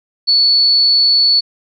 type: tone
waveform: sine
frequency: 4435 Hz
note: C#8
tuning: in tune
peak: -8 dBFS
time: 0.27-1.41 s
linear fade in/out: 20 ms
effects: none